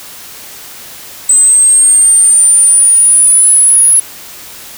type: linear sweep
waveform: sine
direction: up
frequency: 8050 to 10550 Hz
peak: -3 dBFS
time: 1.29-4 s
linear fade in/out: 5 ms
effects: white hiss -30 dBFS RMS until 4.77 s